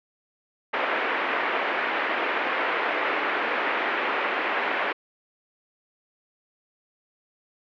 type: band-pass noise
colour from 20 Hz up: white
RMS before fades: -26 dBFS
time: 0.73-4.93 s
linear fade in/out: 10 ms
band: 310 to 2300 Hz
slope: 24 dB/octave
effects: low-pass 4000 Hz 12 dB/octave

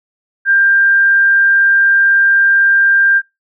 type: tone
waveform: sine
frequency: 1591 Hz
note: G6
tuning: 25 cents sharp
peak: -7 dBFS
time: 0.45-3.22 s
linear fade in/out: 50 ms
effects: noise-tail reverb RT60 0.2 s tail -23 dB re dry

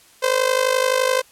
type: tone with amplitude modulation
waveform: sawtooth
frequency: 516 Hz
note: C5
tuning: 24 cents flat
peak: -9 dBFS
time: 0.22-1.22 s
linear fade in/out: 20 ms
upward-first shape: sine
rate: 51.7 Hz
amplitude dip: 80%
effects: white hiss -51 dBFS RMS until 1.31 s + low-pass 12000 Hz 12 dB/octave

